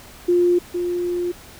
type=tone pair in turn; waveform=sine; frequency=352.3 / 352.3 Hz; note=F4 / F4; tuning=+15 / +15 cents; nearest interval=unison; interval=0 cents; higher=neither; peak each=-13 / -20 dBFS; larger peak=first; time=0.28-0.59 / 0.74-1.32 s; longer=second; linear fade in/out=10 ms; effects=pink hiss -43 dBFS RMS until 1.59 s